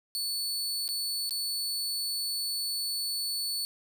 sawtooth tone with dropouts, 4450 Hz, C#8, 6 cents sharp, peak -27 dBFS, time 0.15-3.65 s, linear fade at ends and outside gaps 0 ms, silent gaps 0.879-0.889 / 1.294-1.308 s, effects none

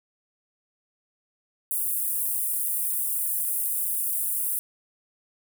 pink high-pass noise, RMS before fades -27 dBFS, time 1.71-4.59 s, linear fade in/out 0 ms, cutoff 9300 Hz, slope 48 dB/octave, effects none

